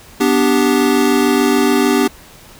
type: chord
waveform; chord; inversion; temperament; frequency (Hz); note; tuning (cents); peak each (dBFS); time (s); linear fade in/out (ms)
square; G major; first; equal; 246.9 / 293.7 / 392; B3 / D4 / G4; 0 / 0 / 0; -16; 0.2-2.08; 10
effects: pink hiss -41 dBFS RMS until 2.59 s